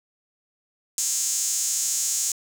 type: tone with high-pass filter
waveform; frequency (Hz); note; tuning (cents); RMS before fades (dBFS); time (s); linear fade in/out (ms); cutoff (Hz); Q
sawtooth; 265.9; C4; +28; -25; 0.98-2.32; 0; 6900; 4.2
effects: 8-bit